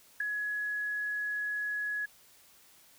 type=tone with ADSR envelope; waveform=sine; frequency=1683 Hz; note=G#6; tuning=23 cents sharp; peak=-24 dBFS; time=0.2-2.06 s; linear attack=6 ms; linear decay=3 ms; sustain=-7 dB; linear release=11 ms; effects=white hiss -60 dBFS RMS until 2.98 s